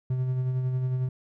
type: tone with tremolo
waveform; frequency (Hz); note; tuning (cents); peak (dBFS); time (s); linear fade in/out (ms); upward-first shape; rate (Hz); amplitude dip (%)
triangle; 128.3; C3; -34; -21; 0.1-1.09; 5; sine; 11; 35
effects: none